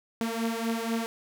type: beating tone pair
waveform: sawtooth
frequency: 226.7 / 230.8 Hz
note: A#3 / A#3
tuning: -48 / -17 cents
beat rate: 4.1 Hz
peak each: -26 / -28 dBFS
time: 0.21-1.06 s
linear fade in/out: 0 ms
effects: none